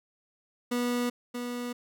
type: tone pair in turn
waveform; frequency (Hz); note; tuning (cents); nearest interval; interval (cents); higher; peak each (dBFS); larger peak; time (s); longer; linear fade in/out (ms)
30% pulse; 243.5 / 243.5; B3 / B3; -24 / -24; unison; 0; neither; -24 / -30; first; 0.71-1.1 / 1.34-1.73; neither; 10
effects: none